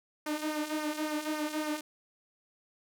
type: tone with flanger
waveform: sawtooth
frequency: 304.8 Hz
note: D#4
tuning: 36 cents flat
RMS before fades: -34 dBFS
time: 0.26-1.81 s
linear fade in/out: 5 ms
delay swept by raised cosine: 0.25 to 3.35 ms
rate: 3.6 Hz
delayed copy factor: -0.6
effects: none